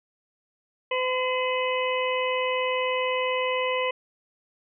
harmonic tone with a mistuned harmonic, 510 Hz, C5, 44 cents flat, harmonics 1 / 2 / 4 / 5 / 6, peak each -26 / -29 / -32 / -33 / -34 dBFS, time 0.91-3.91 s, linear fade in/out 5 ms, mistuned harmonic 6, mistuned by -50 cents, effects none

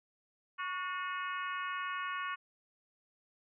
harmonic tone with a mistuned harmonic, 362.3 Hz, F#4, 36 cents flat, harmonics 3 / 4 / 5 / 6 / 7 / 8, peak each -38 / -41 / -44 / -48 / -47 / -49 dBFS, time 0.58-2.36 s, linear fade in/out 20 ms, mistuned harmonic 3, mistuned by +48 cents, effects none

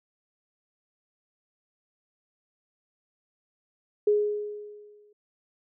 sine tone with exponential decay, 417 Hz, G#4, 7 cents sharp, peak -17 dBFS, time 4.07-5.13 s, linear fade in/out 5 ms, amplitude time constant 230 ms, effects none

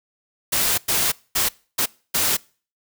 white noise bursts at uneven times, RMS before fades -20 dBFS, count 5, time 0.52-0.78 / 0.88-1.12 / 1.35-1.49 / 1.78-1.86 / 2.14-2.37 s, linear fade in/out 10 ms, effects noise-tail reverb RT60 0.4 s tail -24 dB re dry

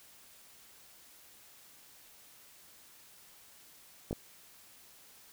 clicks, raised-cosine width 2 ms, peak -22 dBFS, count 2, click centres 4.11 / 4.129 s, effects white hiss -58 dBFS RMS until 5.32 s

